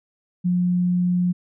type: tone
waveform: sine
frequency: 178.5 Hz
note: F3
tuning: 38 cents sharp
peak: -17 dBFS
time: 0.44-1.33 s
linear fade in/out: 20 ms
effects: none